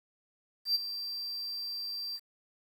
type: tone with ADSR envelope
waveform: triangle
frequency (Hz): 4699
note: D8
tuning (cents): 0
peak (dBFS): -22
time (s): 0.65-2.2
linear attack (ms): 100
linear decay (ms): 21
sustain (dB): -12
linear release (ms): 51
effects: 9-bit